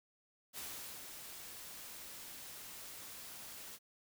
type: noise with ADSR envelope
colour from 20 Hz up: white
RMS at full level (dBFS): -45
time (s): 0.53-3.79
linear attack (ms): 46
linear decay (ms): 440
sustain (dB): -5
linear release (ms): 47
effects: none

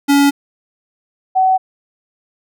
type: tone pair in turn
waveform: square / sine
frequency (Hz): 282.5 / 754.2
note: C#4 / F#5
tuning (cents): +33 / +33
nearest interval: octave + perfect fourth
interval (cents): 1700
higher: second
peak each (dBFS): -9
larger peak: neither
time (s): 0.08-0.31 / 1.35-1.58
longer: neither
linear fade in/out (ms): 20
effects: none

